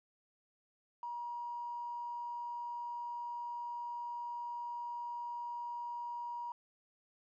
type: tone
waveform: triangle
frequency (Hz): 955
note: A#5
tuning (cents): +42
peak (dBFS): -35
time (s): 1.03-6.52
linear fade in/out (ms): 2
effects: tanh soft clip ceiling -37 dBFS + resampled to 16000 Hz